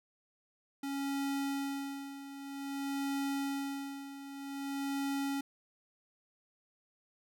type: tone with tremolo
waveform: square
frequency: 277.2 Hz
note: C#4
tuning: in tune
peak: -33 dBFS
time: 0.83-5.41 s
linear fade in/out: 5 ms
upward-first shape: sine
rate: 0.52 Hz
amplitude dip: 75%
effects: none